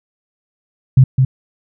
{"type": "tone with echo", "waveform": "sine", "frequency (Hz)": 130.81, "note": "C3", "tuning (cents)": 0, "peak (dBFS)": -3, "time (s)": [0.97, 1.04], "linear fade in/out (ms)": 5, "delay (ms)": 210, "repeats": 1, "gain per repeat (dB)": -5, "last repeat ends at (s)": 1.25, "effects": []}